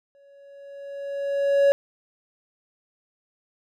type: tone with exponential growth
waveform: triangle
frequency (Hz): 560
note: C#5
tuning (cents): +18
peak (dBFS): -11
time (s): 0.15-1.72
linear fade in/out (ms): 0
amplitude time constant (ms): 340
effects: none